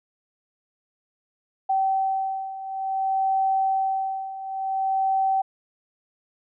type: beating tone pair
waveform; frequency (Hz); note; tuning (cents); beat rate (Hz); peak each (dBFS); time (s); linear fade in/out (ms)
sine; 770 / 770.56; G5 / G5; -31 / -30; 0.56; -27 / -23; 1.69-5.42; 10
effects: none